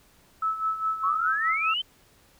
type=tone with tremolo; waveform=sine; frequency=1304 Hz; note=E6; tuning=19 cents flat; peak=-22 dBFS; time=0.42-1.74 s; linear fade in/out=5 ms; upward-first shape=sine; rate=4.9 Hz; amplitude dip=70%
type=exponential sweep; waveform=sine; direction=up; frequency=1061 to 3136 Hz; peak=-25 dBFS; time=1.03-1.82 s; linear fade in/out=10 ms
effects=pink hiss -59 dBFS RMS until 2.39 s